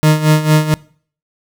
40% pulse tone with tremolo, 154.1 Hz, D#3, 16 cents flat, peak -5 dBFS, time 0.03-0.74 s, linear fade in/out 0 ms, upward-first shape sine, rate 4.4 Hz, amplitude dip 75%, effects noise-tail reverb RT60 0.5 s tail -23 dB re dry

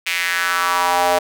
square tone with high-pass filter sweep, 88.4 Hz, F2, 22 cents sharp, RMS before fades -18 dBFS, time 0.06-1.19 s, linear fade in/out 10 ms, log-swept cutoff 2400 to 630 Hz, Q 3.2, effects none

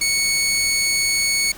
15% pulse tone, 2217 Hz, C#7, in tune, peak -11 dBFS, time 0.01-1.52 s, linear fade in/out 5 ms, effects pink hiss -39 dBFS RMS until 1.57 s

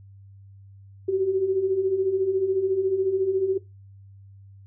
sine beating tone pair, 370.2 / 384.2 Hz, F#4 / G4, +1 / -35 cents, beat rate 14 Hz, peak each -27 / -21 dBFS, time 1.08-3.58 s, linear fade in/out 10 ms, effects noise-tail reverb RT60 0.2 s tail -18 dB re dry + added 98 Hz sine -45 dBFS peak until 4.66 s

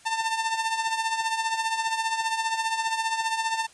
sawtooth tone with tremolo, 897 Hz, A5, 33 cents sharp, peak -18 dBFS, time 0.05-3.67 s, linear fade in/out 20 ms, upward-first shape triangle, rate 15 Hz, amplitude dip 70%, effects white hiss -53 dBFS RMS until 3.73 s + resampled to 22050 Hz

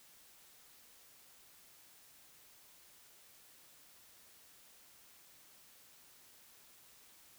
silence, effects white hiss -62 dBFS RMS until 7.38 s

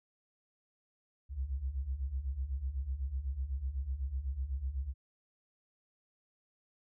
sine beating tone pair, 61.74 / 69.74 Hz, B1 / C#2, 0 / +11 cents, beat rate 8 Hz, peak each -39 / -35 dBFS, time 1.29-4.94 s, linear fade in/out 50 ms, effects none

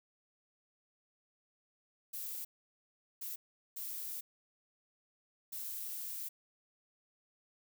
violet noise bursts at uneven times, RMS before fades -42 dBFS, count 4, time 2.13-2.45 / 3.21-3.36 / 3.76-4.21 / 5.52-6.29 s, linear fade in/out 10 ms, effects none

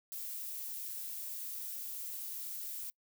violet noise, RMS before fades -42 dBFS, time 0.12-2.9 s, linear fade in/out 0 ms, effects noise-tail reverb RT60 0.1 s tail -25 dB re dry

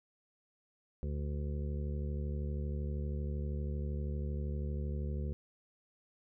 harmonic tone, 72.7 Hz, D2, 17 cents flat, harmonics 1 / 2 / 3 / 5 / 6 / 7, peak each -35 / -41 / -45 / -49 / -51 / -52 dBFS, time 1.03-5.33 s, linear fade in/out 0 ms, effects none

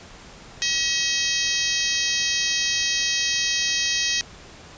harmonic tone, 639 Hz, D#5, 46 cents sharp, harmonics 3 / 4 / 5 / 6 / 7 / 8 / 9 / 10, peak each -29 / -29 / -29 / -29 / -29 / -29 / -29 / -29 dBFS, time 0.62-4.21 s, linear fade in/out 0 ms, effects pink hiss -44 dBFS RMS until 4.77 s + resampled to 16000 Hz

